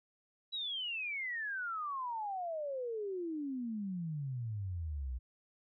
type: exponential sweep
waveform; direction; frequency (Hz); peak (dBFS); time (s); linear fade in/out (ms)
sine; down; 3951 to 59.5; -36; 0.52-5.19; 20
effects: none